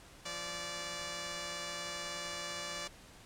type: tone pair together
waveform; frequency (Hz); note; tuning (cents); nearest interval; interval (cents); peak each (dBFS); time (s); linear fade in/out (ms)
5% pulse; 172.9 / 581.6; F3 / D5; -17 / -17; octave + major sixth; 2100; -35 / -28; 0.25-2.88; 10
effects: pink hiss -56 dBFS RMS until 3.25 s + low-pass 10000 Hz 12 dB/octave

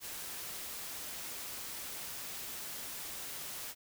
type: noise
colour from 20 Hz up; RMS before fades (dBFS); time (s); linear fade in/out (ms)
white; -43; 0-3.75; 50
effects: none

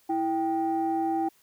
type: tone pair together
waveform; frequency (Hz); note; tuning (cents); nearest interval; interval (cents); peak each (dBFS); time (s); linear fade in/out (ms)
sine; 328.7 / 784; E4 / G5; -5 / 0; octave + minor third; 1505; -26; 0.09-1.29; 10
effects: tanh soft clip ceiling -18 dBFS + white hiss -63 dBFS RMS until 1.42 s

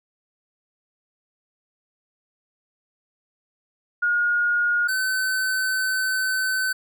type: tone pair in turn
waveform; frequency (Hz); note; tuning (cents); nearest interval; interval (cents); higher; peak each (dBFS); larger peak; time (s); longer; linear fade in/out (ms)
sine / square; 1433 / 1522.6; F6 / F#6; +44 / +49; minor second; 105; second; -18 / -22; first; 4.02-4.88 / 4.88-6.73; second; 10
effects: none

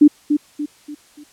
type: tone with echo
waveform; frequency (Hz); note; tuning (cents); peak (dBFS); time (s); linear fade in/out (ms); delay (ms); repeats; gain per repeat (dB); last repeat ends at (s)
sine; 295.5; D4; +11; -4; 0.01-0.08; 10; 290; 4; -8; 1.24
effects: white hiss -51 dBFS RMS until 1.32 s + low-pass 10000 Hz 12 dB/octave

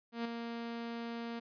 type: tone with ADSR envelope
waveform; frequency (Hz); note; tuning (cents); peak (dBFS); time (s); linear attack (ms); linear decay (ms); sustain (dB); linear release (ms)
sawtooth; 233.1; A#3; 0; -29; 0.12-1.4; 130; 7; -6; 14
effects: resampled to 11025 Hz

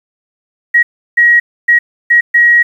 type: tone bursts at uneven times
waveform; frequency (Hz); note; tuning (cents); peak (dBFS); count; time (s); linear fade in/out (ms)
sine; 1900; A#6; +33; -4; 5; 0.74-0.83 / 1.17-1.4 / 1.68-1.79 / 2.1-2.21 / 2.34-2.63; 10
effects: 7-bit

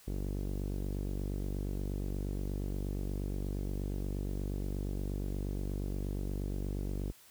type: tone with low-pass filter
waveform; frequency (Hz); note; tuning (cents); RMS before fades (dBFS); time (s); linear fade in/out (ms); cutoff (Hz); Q
sawtooth; 48.44; G1; -20; -36; 0.07-7.12; 10; 380; 1.5
effects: white hiss -59 dBFS RMS until 7.3 s

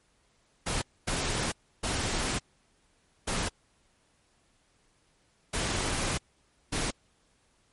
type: noise bursts at uneven times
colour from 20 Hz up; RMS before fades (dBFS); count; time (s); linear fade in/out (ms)
pink; -30; 6; 0.66-0.82 / 1.07-1.52 / 1.83-2.39 / 3.27-3.49 / 5.53-6.18 / 6.72-6.91; 10
effects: pink hiss -68 dBFS RMS until 7.72 s + MP3 48 kbps

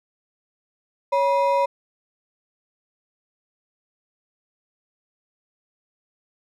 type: ring-modulated tone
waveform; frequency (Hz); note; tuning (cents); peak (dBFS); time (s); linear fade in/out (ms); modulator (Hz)
triangle; 762; G5; -49; -12; 1.12-1.66; 10; 206
effects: none

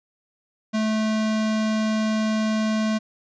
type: tone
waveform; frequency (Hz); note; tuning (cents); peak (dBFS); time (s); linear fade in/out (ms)
square; 217.5; A3; -20; -21; 0.73-2.99; 20
effects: resampled to 16000 Hz

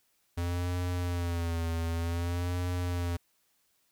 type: tone with vibrato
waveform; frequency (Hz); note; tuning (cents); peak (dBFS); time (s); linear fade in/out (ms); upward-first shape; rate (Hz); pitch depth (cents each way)
square; 86; F2; -26; -30; 0.37-3.17; 10; sine; 0.54; 65
effects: white hiss -72 dBFS RMS until 3.91 s

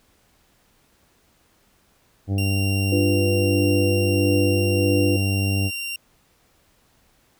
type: harmonic tone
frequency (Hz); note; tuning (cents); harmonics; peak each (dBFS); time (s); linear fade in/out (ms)
98.4; G2; +7; 1 / 2 / 3 / 4 / 5 / 6 / 7 / 8; -20 / -29 / -29 / -38 / -39 / -43 / -42 / -46; 2.27-5.71; 50
type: tone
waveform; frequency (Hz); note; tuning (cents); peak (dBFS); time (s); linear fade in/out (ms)
sawtooth; 2768; F7; -16; -24; 2.38-5.96; 2
type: chord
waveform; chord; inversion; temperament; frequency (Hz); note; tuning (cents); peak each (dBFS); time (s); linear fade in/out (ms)
sine; B diminished; first; equal; 293.7 / 349.2 / 493.9; D4 / F4 / B4; 0 / 0 / 0; -24; 2.92-5.17; 5
effects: pink hiss -61 dBFS RMS until 7.39 s

